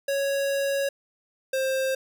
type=tone pair in turn; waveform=square; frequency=554.4 / 528.8 Hz; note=C#5 / C5; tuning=0 / +18 cents; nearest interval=minor second; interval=82 cents; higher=first; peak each=-24 dBFS; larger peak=neither; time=0.08-0.89 / 1.53-1.95 s; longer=first; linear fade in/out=5 ms; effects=none